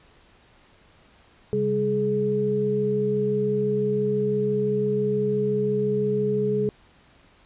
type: tone cluster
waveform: sine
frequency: 134.4 / 200.3 / 422.1 Hz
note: C3 / G3 / G#4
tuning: +47 / +38 / +28 cents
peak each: -29 / -27 / -22 dBFS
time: 1.53-6.69 s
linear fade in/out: 0 ms
effects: pink hiss -56 dBFS RMS until 7.45 s + resampled to 8000 Hz